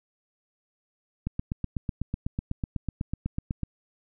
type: click train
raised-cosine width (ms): 5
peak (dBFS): -16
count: 20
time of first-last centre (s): 1.27-3.633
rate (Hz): 8.04
effects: none